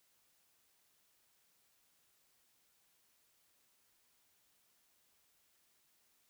silence, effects white hiss -74 dBFS RMS until 6.29 s

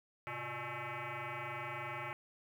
sine tone with frequency modulation, 591 Hz, D5, 11 cents sharp, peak -39 dBFS, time 0.27-2.13 s, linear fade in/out 0 ms, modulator 241 Hz, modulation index 7.9, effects 11-bit

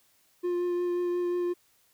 triangle tone with vibrato, 352.9 Hz, F4, 18 cents sharp, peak -24 dBFS, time 0.43-1.54 s, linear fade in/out 20 ms, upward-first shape triangle, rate 5.6 Hz, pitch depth 14 cents each way, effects white hiss -66 dBFS RMS until 1.93 s

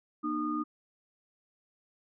sine tone cluster, 237.3 / 304.8 / 1225 Hz, A#3 / D#4 / D#6, +31 / -36 / -27 cents, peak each -37 / -32 / -34 dBFS, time 0.23-0.64 s, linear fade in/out 20 ms, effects none

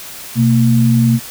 sine tone pair together, 126.4 / 227.7 Hz, B2 / A#3, +41 / -40 cents, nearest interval minor seventh, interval 1019 cents, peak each -11 dBFS, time 0.35-1.2 s, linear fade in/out 50 ms, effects white hiss -31 dBFS RMS until 1.3 s

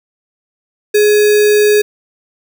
sine tone with sample-and-hold, 418.7 Hz, G#4, 14 cents sharp, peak -6 dBFS, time 0.94-1.82 s, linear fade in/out 10 ms, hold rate 2100 Hz, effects none

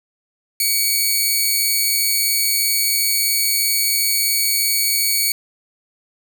10% pulse tone pair together, 2259 / 4415 Hz, C#7 / C#8, +32 / -8 cents, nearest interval octave, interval 1160 cents, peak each -11 dBFS, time 0.6-5.32 s, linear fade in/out 2 ms, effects none

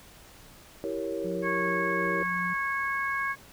sine chord, E diminished seventh, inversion none, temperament equal, 329.6 / 392 / 466.2 / 554.4 Hz, E4 / G4 / Bb4 / Db5, 0 / 0 / 0 / 0 cents, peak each -35 dBFS, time 0.84-2.23 s, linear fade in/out 0 ms
sine tone with tremolo, 179.2 Hz, F3, 45 cents sharp, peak -34 dBFS, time 1.24-2.54 s, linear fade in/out 10 ms, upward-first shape sine, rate 2.7 Hz, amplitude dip 25%
harmonic tone, 549 Hz, C#5, 17 cents flat, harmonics 2 / 3 / 4, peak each -31 / -30 / -34 dBFS, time 1.42-3.36 s, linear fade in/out 50 ms
clicks, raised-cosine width 0.5 ms, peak -37 dBFS, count 3, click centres 1.694 / 1.861 / 2.667 s
effects pink hiss -52 dBFS RMS until 3.52 s

